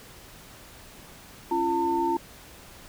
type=tone cluster; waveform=sine; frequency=273.7 / 340.8 / 901 Hz; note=C#4 / F4 / A5; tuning=-22 / -42 / +41 cents; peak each=-33 / -26 / -25 dBFS; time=1.51-2.17 s; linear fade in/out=5 ms; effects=pink hiss -48 dBFS RMS until 2.88 s